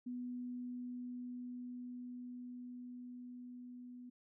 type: tone with level ramp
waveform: sine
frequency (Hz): 246.9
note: B3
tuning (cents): 0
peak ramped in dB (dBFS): -40 to -49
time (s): 0.06-4.1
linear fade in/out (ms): 10
effects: none